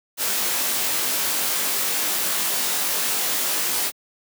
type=noise with comb filter; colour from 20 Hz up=white; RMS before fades=-23 dBFS; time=0.17-3.92 s; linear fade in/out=50 ms; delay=20 ms; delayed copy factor=+0.7; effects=high-pass 200 Hz 12 dB/octave